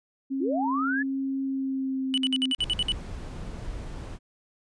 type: tone with pitch glide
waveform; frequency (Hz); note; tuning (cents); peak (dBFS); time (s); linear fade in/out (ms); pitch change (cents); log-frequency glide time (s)
sine; 269.6 to 261; C#4 to C4; -48 to -4; -26; 0.3-2.53; 20; -56; 1.42-2.4
type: linear sweep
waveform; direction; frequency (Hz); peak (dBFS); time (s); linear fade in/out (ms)
sine; up; 293.7 to 1760; -26; 0.4-1.03; 10
type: tone bursts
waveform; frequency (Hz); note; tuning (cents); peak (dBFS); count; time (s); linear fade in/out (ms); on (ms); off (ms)
triangle; 2968; F#7; +5; -21; 9; 2.14-2.92; 0; 36; 57
type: noise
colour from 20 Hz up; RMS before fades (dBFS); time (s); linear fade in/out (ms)
brown; -36; 2.58-4.19; 50
effects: resampled to 22050 Hz